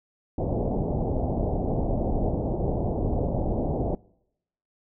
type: low-pass noise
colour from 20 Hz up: pink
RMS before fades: -26 dBFS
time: 0.38-3.95 s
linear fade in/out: 2 ms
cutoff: 770 Hz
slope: 48 dB/octave
effects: noise-tail reverb RT60 0.8 s tail -25 dB re dry